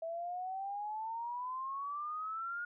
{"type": "exponential sweep", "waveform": "sine", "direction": "up", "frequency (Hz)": [651, 1438], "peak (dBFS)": -37, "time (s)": [0.02, 2.65], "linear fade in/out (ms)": 5, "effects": []}